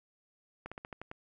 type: slowing click train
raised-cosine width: 0.5 ms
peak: -27 dBFS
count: 7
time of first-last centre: 0.66-1.114 s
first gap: 56 ms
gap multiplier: 1.12
effects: none